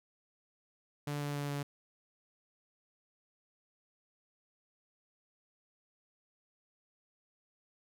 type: tone with pitch steps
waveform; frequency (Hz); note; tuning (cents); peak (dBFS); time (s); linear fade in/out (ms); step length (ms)
sawtooth; 145.7 / 144.78 / 143.86 / 142.95; D3 / D3 / D3 / D3; -13 / -24 / -35 / -46; -31; 1.07-1.63; 5; 140
effects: none